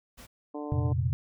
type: noise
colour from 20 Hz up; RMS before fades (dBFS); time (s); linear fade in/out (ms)
pink; -48; 0.17-0.27; 20
type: harmonic tone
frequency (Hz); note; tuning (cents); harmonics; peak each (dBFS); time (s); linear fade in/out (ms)
148; D3; +14; 2 / 3 / 4 / 5 / 6 / 7; -36 / -40 / -42 / -44 / -46 / -47; 0.54-0.93; 10
type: chord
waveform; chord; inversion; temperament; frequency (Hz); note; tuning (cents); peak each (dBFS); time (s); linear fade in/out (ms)
sine; F suspended fourth; none; just; 87.31 / 116.41 / 130.96; F2 / Bb2 / C3; 0 / -2 / +2; -29; 0.72-1.13; 0
effects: none